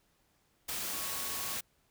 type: tone in noise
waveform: sine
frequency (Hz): 1108.7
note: C#6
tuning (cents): 0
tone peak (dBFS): -47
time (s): 0.92-1.56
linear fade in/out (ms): 10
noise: white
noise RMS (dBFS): -37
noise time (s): 0.68-1.61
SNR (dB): -13
effects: pink hiss -72 dBFS RMS until 1.9 s